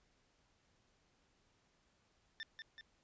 25% pulse tone with echo, 1787 Hz, A6, 26 cents sharp, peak -39 dBFS, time 2.4-2.43 s, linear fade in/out 0 ms, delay 190 ms, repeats 2, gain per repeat -4 dB, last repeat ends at 2.81 s, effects pink hiss -75 dBFS RMS until 3.03 s + resampled to 16000 Hz

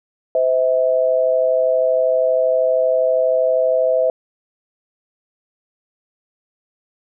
sine tone pair together, 513.4 / 646 Hz, C5 / E5, -33 / -35 cents, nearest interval major third, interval 398 cents, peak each -16 dBFS, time 0.35-4.1 s, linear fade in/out 2 ms, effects none

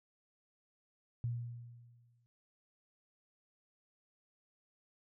sine tone with exponential decay, 119 Hz, A#2, 36 cents sharp, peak -32 dBFS, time 1.24-2.26 s, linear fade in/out 0 ms, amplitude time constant 220 ms, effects none

